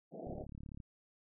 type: band-pass noise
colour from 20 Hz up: white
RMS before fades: -46 dBFS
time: 0.11-0.46 s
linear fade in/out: 50 ms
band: 140 to 740 Hz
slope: 96 dB/octave
type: click train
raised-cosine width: 5 ms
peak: -36 dBFS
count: 20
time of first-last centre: 0.27-0.802 s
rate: 35.7 Hz
effects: none